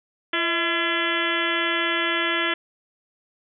harmonic tone with a mistuned harmonic, 339 Hz, E4, 49 cents sharp, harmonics 1 / 2 / 3 / 4 / 5 / 6 / 7 / 8 / 9 / 10, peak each -29 / -33 / -33 / -29 / -27 / -28 / -33 / -33 / -30 / -32 dBFS, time 0.33-2.54 s, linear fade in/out 5 ms, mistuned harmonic 2, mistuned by -74 cents, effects none

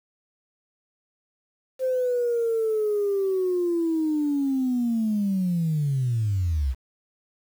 sine linear sweep, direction down, 523.3 to 60.8 Hz, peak -20 dBFS, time 1.79-6.75 s, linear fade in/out 50 ms, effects tanh soft clip ceiling -17 dBFS + 8-bit

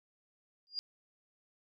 sine tone with exponential growth, 4825 Hz, D8, 46 cents sharp, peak -30 dBFS, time 0.67-0.79 s, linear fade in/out 0 ms, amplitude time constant 24 ms, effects none

